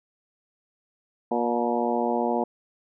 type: harmonic tone with a mistuned harmonic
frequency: 119 Hz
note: A#2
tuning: 36 cents sharp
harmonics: 2 / 3 / 4 / 5 / 6 / 7 / 8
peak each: -28 / -30 / -29 / -31 / -29 / -30 / -34 dBFS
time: 1.31-2.44 s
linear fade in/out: 5 ms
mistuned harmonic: 7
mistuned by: +50 cents
effects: none